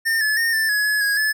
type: tone with pitch steps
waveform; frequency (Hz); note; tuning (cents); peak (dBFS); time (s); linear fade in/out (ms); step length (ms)
square; 1812 / 1722 / 1834 / 1772 / 1687 / 1700 / 1652 / 1726; A#6 / A6 / A#6 / A6 / G#6 / G#6 / G#6 / A6; -50 / -38 / -29 / +12 / +27 / +40 / -10 / -34; -18; 0.05-1.33; 20; 160
effects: none